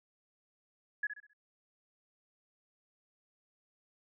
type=tone with echo; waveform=sine; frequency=1688 Hz; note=G#6; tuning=28 cents sharp; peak=-30 dBFS; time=1.03-1.07 s; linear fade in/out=5 ms; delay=66 ms; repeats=4; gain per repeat=-9 dB; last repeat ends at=1.334 s; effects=none